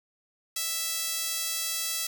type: tone with high-pass filter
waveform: sawtooth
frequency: 659.3 Hz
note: E5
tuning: in tune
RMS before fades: -31 dBFS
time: 0.56-2.07 s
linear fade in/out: 5 ms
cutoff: 4600 Hz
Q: 0.65
effects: none